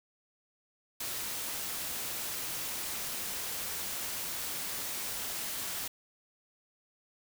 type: noise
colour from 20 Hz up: white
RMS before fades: -37 dBFS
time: 1-5.88 s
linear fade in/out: 5 ms
effects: none